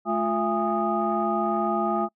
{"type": "tone cluster", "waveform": "sine", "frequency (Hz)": [215.8, 351.5, 674, 819, 1239], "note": ["A3", "F4", "E5", "G#5", "D#6"], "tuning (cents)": [-33, 11, 38, -24, -8], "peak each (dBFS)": -28, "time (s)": [0.05, 2.09], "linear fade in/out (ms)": 50, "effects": ["noise-tail reverb RT60 0.1 s tail -26 dB re dry", "tanh soft clip ceiling -11 dBFS"]}